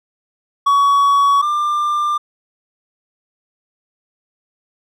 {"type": "tone pair in turn", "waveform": "triangle", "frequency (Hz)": [1125, 1191.9], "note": ["C#6", "D6"], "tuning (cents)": [25, 25], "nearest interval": "minor second", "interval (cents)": 100, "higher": "second", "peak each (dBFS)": [-8, -13], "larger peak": "first", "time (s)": [[0.66, 1.42], [1.42, 2.18]], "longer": "neither", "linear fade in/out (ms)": 10, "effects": []}